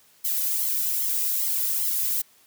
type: noise with flanger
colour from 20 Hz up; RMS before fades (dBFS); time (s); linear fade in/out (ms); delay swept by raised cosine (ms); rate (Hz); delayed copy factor
violet; -25; 0.24-2.22; 10; 0.94 to 2.04; 2.5; +1
effects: white hiss -58 dBFS RMS until 2.46 s + high-pass 80 Hz 12 dB/octave